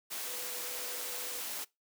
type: tone in noise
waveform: sine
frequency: 493.3 Hz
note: B4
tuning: 2 cents flat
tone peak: -49 dBFS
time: 0.26-1.42 s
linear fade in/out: 20 ms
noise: white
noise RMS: -39 dBFS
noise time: 0.1-1.65 s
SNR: -13 dB
effects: noise-tail reverb RT60 0.2 s tail -22 dB re dry + high-pass 300 Hz 12 dB/octave